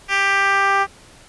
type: tone with band-pass filter sweep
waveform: 10% pulse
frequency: 394.6 Hz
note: G4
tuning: 11 cents sharp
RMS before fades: -17 dBFS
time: 0.08-0.87 s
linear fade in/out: 50 ms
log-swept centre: 2500 to 1000 Hz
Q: 1.2
effects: pink hiss -46 dBFS RMS until 1.28 s + resampled to 24000 Hz